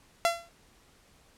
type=tone with exponential decay; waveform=sawtooth; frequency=680 Hz; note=F5; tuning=46 cents flat; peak=-16 dBFS; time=0.25-0.49 s; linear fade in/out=0 ms; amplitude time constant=52 ms; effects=pink hiss -61 dBFS RMS until 1.37 s + low-pass 11000 Hz 12 dB/octave